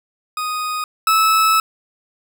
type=tone pair in turn; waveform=40% pulse; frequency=1244.5 / 1303.5 Hz; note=D#6 / E6; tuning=0 / -20 cents; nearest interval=minor second; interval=80 cents; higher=second; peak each=-20 / -11 dBFS; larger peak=second; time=0.37-0.84 / 1.07-1.6 s; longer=second; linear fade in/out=2 ms; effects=none